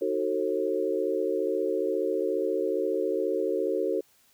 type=chord; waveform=sine; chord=D# diminished seventh; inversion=none; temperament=just; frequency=311.1 / 373.4 / 448 / 537.6 Hz; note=D#4 / F#4 / A4 / C5; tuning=0 / +16 / +31 / +47 cents; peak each=-33 / -29 / -29 / -31 dBFS; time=0.01-4.01 s; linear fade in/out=10 ms; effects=white hiss -63 dBFS RMS until 4.33 s